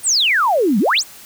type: exponential two-way sweep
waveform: sine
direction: down then up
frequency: 9450 to 184.9 to 9450 Hz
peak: -12 dBFS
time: 0.03-1.04 s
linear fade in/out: 50 ms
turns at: 0.79 s
effects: white hiss -40 dBFS RMS until 1.25 s